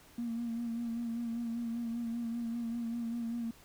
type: tone with vibrato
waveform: triangle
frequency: 233.1 Hz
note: A#3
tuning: in tune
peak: -30 dBFS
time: 0.18-3.51 s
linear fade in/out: 5 ms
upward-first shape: sine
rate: 5.1 Hz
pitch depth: 36 cents each way
effects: tanh soft clip ceiling -31 dBFS + pink hiss -59 dBFS RMS until 3.64 s